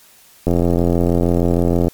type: click train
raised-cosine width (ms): 2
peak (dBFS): -3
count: 123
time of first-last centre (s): 0.47-1.882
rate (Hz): 86.4
effects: white hiss -48 dBFS RMS until 1.93 s + MP3 96 kbps